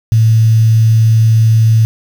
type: tone with quantisation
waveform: sine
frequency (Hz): 111.7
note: A2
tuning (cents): +27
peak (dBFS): -5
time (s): 0.12-1.85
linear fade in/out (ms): 0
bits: 5
effects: none